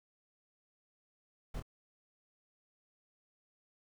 brown noise with echo, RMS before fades -41 dBFS, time 1.54-1.6 s, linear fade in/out 5 ms, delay 25 ms, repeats 1, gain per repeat -5 dB, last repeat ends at 1.625 s, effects none

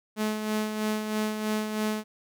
sawtooth tone with tremolo, 214.7 Hz, A3, 42 cents flat, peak -21 dBFS, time 0.16-2.04 s, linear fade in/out 50 ms, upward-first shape sine, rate 3.1 Hz, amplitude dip 50%, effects none

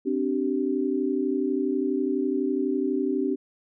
sine chord, C suspended second, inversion none, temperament equal with one note detuned, 261.6 / 293.7 / 385.3 Hz, C4 / D4 / G4, 0 / 0 / -30 cents, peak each -27 dBFS, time 0.05-3.36 s, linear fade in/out 20 ms, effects none

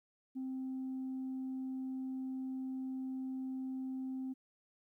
sine tone, 261.6 Hz, C4, in tune, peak -36 dBFS, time 0.35-4.34 s, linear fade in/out 20 ms, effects tanh soft clip ceiling -35 dBFS + 13-bit

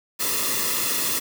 white noise with comb filter, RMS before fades -24 dBFS, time 0.19-1.2 s, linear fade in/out 20 ms, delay 1.3 ms, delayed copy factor -0.75, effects none

